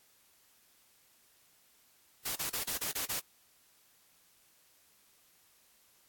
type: noise bursts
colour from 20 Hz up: white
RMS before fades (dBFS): -35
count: 7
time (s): 2.25-3.2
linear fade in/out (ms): 10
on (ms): 110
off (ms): 30
effects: white hiss -66 dBFS RMS until 6.08 s + AAC 64 kbps